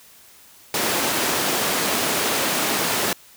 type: high-pass noise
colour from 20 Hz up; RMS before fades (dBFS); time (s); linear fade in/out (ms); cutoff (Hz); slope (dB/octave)
pink; -22; 0.74-3.13; 2; 260; 12
effects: white hiss -49 dBFS RMS until 3.36 s